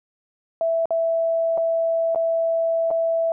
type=tone with dropouts; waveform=sine; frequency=660 Hz; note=E5; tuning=2 cents sharp; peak=-18 dBFS; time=0.61-3.32 s; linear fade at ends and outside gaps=1 ms; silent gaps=0.856-0.906 / 1.575-1.579 / 2.148-2.158 / 2.905-2.911 s; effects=none